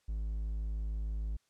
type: tone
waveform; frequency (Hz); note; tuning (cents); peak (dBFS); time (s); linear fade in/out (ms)
triangle; 53.2; G#1; +42; -31; 0.08-1.37; 10
effects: white hiss -75 dBFS RMS until 1.49 s + low-pass 8000 Hz 12 dB/octave